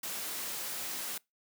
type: high-pass noise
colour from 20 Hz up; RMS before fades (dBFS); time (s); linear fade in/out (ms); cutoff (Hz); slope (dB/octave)
white; -38; 0.03-1.18; 5; 160; 12
effects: noise-tail reverb RT60 0.2 s tail -24 dB re dry